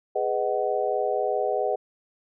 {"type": "chord", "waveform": "sine", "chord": "G# minor seventh", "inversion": "none", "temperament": "just", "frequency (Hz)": [415.3, 498.4, 623, 747.5], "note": ["G#4", "B4", "D#5", "F#5"], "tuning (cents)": [0, 16, 2, 17], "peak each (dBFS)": -28, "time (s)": [0.15, 1.76], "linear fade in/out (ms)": 10, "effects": []}